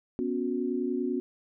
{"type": "chord", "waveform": "sine", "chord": "B suspended second", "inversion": "none", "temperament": "equal with one note detuned", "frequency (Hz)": [246.9, 277.2, 364.1], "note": ["B3", "C#4", "F#4"], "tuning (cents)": [0, 0, -28], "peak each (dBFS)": [-31, -32, -31], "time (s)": [0.19, 1.2], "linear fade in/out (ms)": 0, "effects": []}